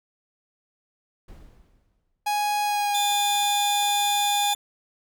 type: noise with exponential decay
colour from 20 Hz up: brown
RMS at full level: -41 dBFS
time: 1.28-2.3 s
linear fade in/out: 5 ms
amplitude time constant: 220 ms
type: tone with pitch glide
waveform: 45% pulse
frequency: 830.6 to 818.7 Hz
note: G#5 to G#5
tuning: 0 to -25 cents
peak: -22 dBFS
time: 2.26-4.54 s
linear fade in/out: 10 ms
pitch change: -25 cents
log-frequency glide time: 2.63-2.94 s
type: tone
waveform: sawtooth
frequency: 3520 Hz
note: A7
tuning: in tune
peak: -22 dBFS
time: 2.94-4.55 s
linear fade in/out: 10 ms
type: clicks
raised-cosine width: 0.5 ms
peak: -32 dBFS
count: 7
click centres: 3.121 / 3.355 / 3.433 / 3.829 / 3.886 / 4.436 / 4.549 s
effects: none